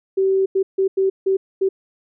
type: tone bursts at uneven times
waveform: sine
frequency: 384.5 Hz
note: G4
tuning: 33 cents flat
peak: -14 dBFS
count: 6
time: 0.17-0.46 / 0.55-0.63 / 0.78-0.88 / 0.97-1.1 / 1.26-1.37 / 1.61-1.69 s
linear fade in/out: 10 ms
effects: none